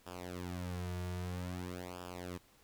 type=tone with flanger; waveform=sawtooth; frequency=89.7 Hz; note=F2; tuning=47 cents sharp; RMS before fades=-42 dBFS; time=0.06-2.38 s; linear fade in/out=10 ms; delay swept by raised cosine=0.48 to 3.88 ms; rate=0.51 Hz; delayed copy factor=-0.9; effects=pink hiss -66 dBFS RMS until 2.63 s